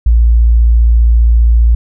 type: tone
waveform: sine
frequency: 57.5 Hz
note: A#1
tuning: 23 cents flat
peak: -4 dBFS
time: 0.06-1.75 s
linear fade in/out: 5 ms
effects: none